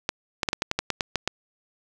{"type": "clicks", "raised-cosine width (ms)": 0.2, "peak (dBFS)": -6, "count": 11, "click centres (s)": [0.091, 0.432, 0.488, 0.531, 0.621, 0.714, 0.79, 0.903, 1.008, 1.157, 1.276], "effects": ["7-bit"]}